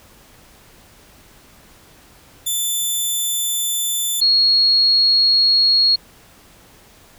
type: tone pair in turn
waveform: 10% pulse / sine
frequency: 3520 / 4307 Hz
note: A7 / C8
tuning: 0 / +49 cents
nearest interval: minor third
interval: 349 cents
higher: second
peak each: -11 dBFS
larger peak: neither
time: 2.46-4.21 / 4.21-5.96 s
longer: neither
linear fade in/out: 10 ms
effects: pink hiss -48 dBFS RMS until 7.18 s